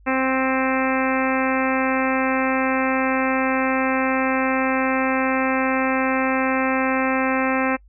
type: harmonic tone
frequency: 262.6 Hz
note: C4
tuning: 6 cents sharp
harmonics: 1 / 2 / 3 / 4 / 5 / 6 / 7 / 8 / 9 / 10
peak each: -22 / -25 / -27 / -28 / -29 / -30 / -30 / -31 / -32 / -32 dBFS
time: 0.06-7.77 s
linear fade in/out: 20 ms
effects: noise-tail reverb RT60 0.1 s tail -25 dB re dry + added 50 Hz sine -47 dBFS peak until 7.88 s